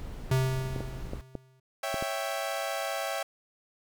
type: noise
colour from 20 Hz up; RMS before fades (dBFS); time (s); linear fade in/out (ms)
brown; -39; 0-1.21; 0
type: tone with exponential decay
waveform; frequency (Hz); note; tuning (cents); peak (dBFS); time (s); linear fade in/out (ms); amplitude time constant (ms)
square; 130.81; C3; 0; -22; 0.31-1.6; 5; 280
type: clicks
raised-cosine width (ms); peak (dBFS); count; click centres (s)
2; -21; 6; 0.762 / 0.806 / 1.134 / 1.353 / 1.943 / 2.025
type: chord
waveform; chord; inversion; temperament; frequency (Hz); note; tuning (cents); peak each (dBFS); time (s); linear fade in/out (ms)
sawtooth; C# diminished; none; equal; 554.4 / 659.3 / 784; C#5 / E5 / G5; 0 / 0 / 0; -32 / -30 / -32; 1.83-3.23; 5
effects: none